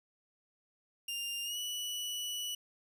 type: tone with pitch glide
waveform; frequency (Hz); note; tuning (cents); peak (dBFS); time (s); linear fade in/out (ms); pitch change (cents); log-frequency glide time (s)
sawtooth; 2800 to 2951; F7 to F#7; +4 to -5; -33; 1.08-2.55; 5; +91; 1.44-1.58
effects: none